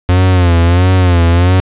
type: tone with vibrato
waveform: 45% pulse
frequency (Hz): 88.6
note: F2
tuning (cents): +25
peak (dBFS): -6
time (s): 0.09-1.6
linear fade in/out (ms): 0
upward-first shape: sine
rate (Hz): 1.5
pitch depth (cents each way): 84
effects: resampled to 8000 Hz + 8-bit